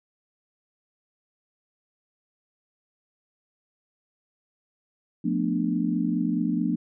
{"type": "chord", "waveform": "sine", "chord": "B half-diminished seventh", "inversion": "second", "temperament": "just", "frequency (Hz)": [177.8, 222.2, 246.9, 296.3], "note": ["F3", "A3", "B3", "D4"], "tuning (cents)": [31, 17, 0, 15], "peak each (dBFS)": -28, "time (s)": [5.24, 6.76], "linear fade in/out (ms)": 10, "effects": []}